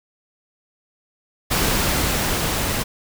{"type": "noise with level ramp", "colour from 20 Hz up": "pink", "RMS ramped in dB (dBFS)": [-19, -23], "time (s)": [1.5, 2.84], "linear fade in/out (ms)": 20, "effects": []}